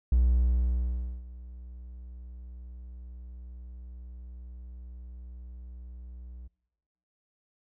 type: tone with ADSR envelope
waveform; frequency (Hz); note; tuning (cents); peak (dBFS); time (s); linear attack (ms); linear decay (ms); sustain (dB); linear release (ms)
triangle; 61.1; B1; -18; -16; 0.12-6.48; 4; 1100; -23; 11
effects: noise-tail reverb RT60 1.0 s tail -26 dB re dry + tanh soft clip ceiling -13 dBFS